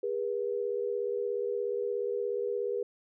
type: tone pair together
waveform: sine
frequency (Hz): 406.2 / 483.1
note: G#4 / B4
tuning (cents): -38 / -38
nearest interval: minor third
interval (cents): 300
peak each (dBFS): -32 / -32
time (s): 0.03-2.83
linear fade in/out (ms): 5
effects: none